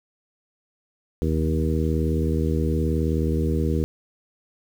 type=harmonic tone with a mistuned harmonic; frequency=79 Hz; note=D#2; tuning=27 cents sharp; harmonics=1 / 2 / 3 / 4 / 5 / 6; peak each=-23 / -26 / -28 / -29 / -30 / -31 dBFS; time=1.22-3.84 s; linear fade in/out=0 ms; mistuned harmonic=1; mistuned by=-35 cents; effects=8-bit